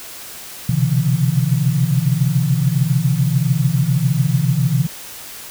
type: tone cluster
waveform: sine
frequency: 125.4 / 132.5 / 145.6 / 167.2 Hz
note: B2 / C3 / D3 / E3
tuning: +27 / +22 / -15 / +25 cents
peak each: -19 dBFS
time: 0.69-4.87 s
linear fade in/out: 5 ms
effects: white hiss -34 dBFS RMS until 5.5 s